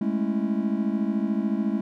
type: chord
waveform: triangle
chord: A major seventh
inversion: third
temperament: just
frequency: 206.2 / 220 / 275 / 330 Hz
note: G#3 / A3 / C#4 / E4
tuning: -12 / 0 / -14 / +2 cents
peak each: -24 / -25 / -29 / -30 dBFS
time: 0.01-1.81 s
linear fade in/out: 5 ms
effects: none